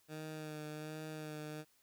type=tone with vibrato; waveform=15% pulse; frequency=154 Hz; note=D#3; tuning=17 cents flat; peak=-37 dBFS; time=0.08-1.65 s; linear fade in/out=50 ms; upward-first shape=sine; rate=1.3 Hz; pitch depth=23 cents each way; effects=white hiss -72 dBFS RMS until 1.82 s